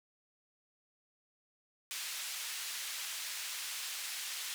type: band-pass noise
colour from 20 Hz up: pink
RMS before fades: -41 dBFS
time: 1.91-4.54 s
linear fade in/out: 0 ms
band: 2300 to 13000 Hz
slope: 12 dB/octave
effects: none